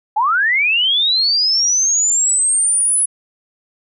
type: linear sweep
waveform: sine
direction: up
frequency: 800 to 10300 Hz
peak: -12 dBFS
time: 0.16-3.06 s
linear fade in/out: 10 ms
effects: none